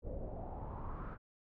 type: noise with low-pass filter sweep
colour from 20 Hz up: brown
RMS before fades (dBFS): -43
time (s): 0.02-1.18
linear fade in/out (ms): 50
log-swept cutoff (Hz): 510 to 1400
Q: 4.5
effects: none